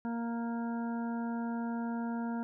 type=harmonic tone; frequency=233.1 Hz; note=A#3; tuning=in tune; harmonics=1 / 2 / 3 / 4 / 6 / 7; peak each=-33 / -47 / -45 / -44 / -49 / -55 dBFS; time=0.05-2.43 s; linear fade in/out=0 ms; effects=none